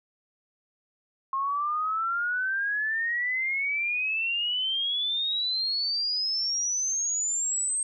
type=exponential sweep; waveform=sine; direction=up; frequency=1069 to 8440 Hz; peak=-25 dBFS; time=1.33-7.83 s; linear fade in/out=2 ms; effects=none